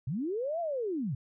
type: linear two-way sweep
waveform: sine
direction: up then down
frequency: 110 to 698.5 to 110 Hz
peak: -30 dBFS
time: 0.07-1.15 s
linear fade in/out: 5 ms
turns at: 0.6 s
effects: none